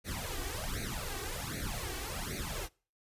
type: noise with flanger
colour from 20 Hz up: pink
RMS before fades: -38 dBFS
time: 0.04-2.69 s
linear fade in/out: 50 ms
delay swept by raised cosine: 0.47 to 2.67 ms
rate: 1.3 Hz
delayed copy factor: +1
effects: noise-tail reverb RT60 0.4 s tail -25 dB re dry + resampled to 32000 Hz

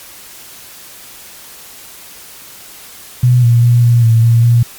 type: tone with pitch steps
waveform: sine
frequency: 123.8 / 118.4 / 120.3 / 118.9 / 113.8 / 116.3 / 118.6 Hz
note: B2 / A#2 / B2 / A#2 / A#2 / A#2 / A#2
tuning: +5 / +27 / -45 / +35 / -41 / -4 / +30 cents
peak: -5 dBFS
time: 3.23-4.63 s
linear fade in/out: 5 ms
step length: 200 ms
effects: white hiss -35 dBFS RMS until 4.78 s + MP3 96 kbps

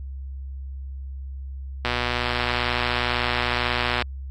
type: click train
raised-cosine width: 0.3 ms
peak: -7 dBFS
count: 266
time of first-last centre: 1.85-4.022 s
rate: 122 Hz
effects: added 67 Hz sine -31 dBFS peak until 4.3 s + AAC 48 kbps

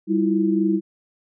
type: tone cluster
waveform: sine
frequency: 196.1 / 323.7 / 347.4 Hz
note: G3 / E4 / F4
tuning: +1 / -31 / -9 cents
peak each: -21 / -19 / -26 dBFS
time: 0.07-0.81 s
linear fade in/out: 50 ms
effects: none

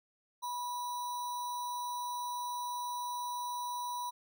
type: tone with sample-and-hold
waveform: sine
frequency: 977 Hz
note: B5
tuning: 19 cents flat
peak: -35 dBFS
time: 0.42-4.11 s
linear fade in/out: 20 ms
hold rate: 4900 Hz
effects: none

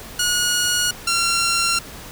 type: tone pair in turn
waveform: 10% pulse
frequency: 1448 / 1370.8 Hz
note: F#6 / F6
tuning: -38 / -33 cents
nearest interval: minor second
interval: 95 cents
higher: first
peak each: -9 dBFS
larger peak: neither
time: 0.19-0.91 / 1.07-1.79 s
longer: neither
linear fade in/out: 5 ms
effects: pink hiss -37 dBFS RMS until 2.11 s

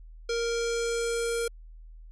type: tone with low-pass filter sweep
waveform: square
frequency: 466.2 Hz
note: A#4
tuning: in tune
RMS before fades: -29 dBFS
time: 0.29-1.48 s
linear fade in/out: 5 ms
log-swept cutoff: 5500 to 10000 Hz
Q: 2.5
effects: added 40 Hz sine -44 dBFS peak until 2.11 s

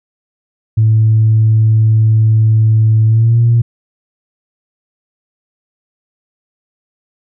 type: tone with pitch glide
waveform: sine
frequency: 110 to 117.22 Hz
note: A2 to A#2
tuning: 0 to +10 cents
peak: -5 dBFS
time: 0.77-3.62 s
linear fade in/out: 10 ms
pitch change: +110 cents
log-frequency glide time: 3.06-3.39 s
effects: tanh soft clip ceiling -2 dBFS

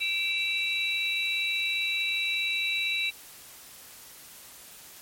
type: tone cluster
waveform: sine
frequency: 2327 / 2682 / 3906 Hz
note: D7 / E7 / B7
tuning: -17 / +29 / -20 cents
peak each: -30 dBFS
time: 0-3.11 s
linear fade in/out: 20 ms
effects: white hiss -48 dBFS RMS until 5.01 s + MP3 64 kbps

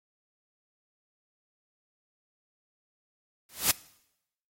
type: noise with exponential growth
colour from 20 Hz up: white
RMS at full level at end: -18 dBFS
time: 3.49-3.71 s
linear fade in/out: 1 ms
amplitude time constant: 46 ms
effects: noise-tail reverb RT60 0.8 s tail -21 dB re dry + MP3 64 kbps

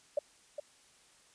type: tone with echo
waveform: sine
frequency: 587.3 Hz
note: D5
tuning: in tune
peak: -26 dBFS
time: 0.17-0.19 s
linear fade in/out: 5 ms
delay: 410 ms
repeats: 1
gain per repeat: -9 dB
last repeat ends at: 0.6 s
effects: white hiss -63 dBFS RMS until 1.34 s + resampled to 22050 Hz

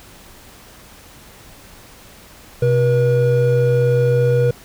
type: tone pair together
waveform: triangle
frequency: 127.5 / 481.4 Hz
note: C3 / B4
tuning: -44 / -44 cents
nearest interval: octave + major seventh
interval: 2300 cents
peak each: -13 dBFS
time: 2.62-4.51 s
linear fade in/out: 5 ms
effects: pink hiss -43 dBFS RMS until 4.64 s

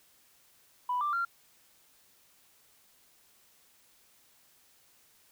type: tone with pitch steps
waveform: sine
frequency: 989 / 1180 / 1381 Hz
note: B5 / D6 / F6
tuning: +2 / +8 / -20 cents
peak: -27 dBFS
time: 0.89-1.25 s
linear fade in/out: 5 ms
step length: 120 ms
effects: tanh soft clip ceiling -23 dBFS + white hiss -64 dBFS RMS until 5.31 s

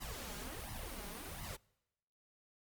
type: noise with flanger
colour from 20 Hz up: pink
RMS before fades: -45 dBFS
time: 0-1.57 s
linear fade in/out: 20 ms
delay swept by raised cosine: 0.99 to 4.99 ms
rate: 1.4 Hz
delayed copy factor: +1
effects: noise-tail reverb RT60 1.0 s tail -26 dB re dry + Opus 48 kbps

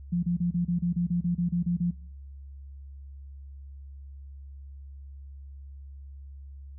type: tone bursts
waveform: sine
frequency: 174.61 Hz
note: F3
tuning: in tune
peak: -23 dBFS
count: 13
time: 0.12-1.91 s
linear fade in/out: 10 ms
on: 110 ms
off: 30 ms
effects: noise-tail reverb RT60 0.8 s tail -26 dB re dry + added 69 Hz sine -41 dBFS peak until 6.78 s

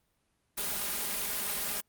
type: noise with comb filter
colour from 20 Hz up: white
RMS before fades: -33 dBFS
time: 0.57-1.81 s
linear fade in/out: 10 ms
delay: 4.9 ms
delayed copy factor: +0.95
effects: pink hiss -75 dBFS RMS until 1.88 s + Opus 32 kbps

